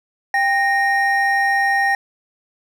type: tone pair together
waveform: triangle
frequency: 792 / 1856.7 Hz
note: G5 / A#6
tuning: +18 / -7 cents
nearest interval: octave + minor third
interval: 1475 cents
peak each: -16 / -15 dBFS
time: 0.34-1.95 s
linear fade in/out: 2 ms
effects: none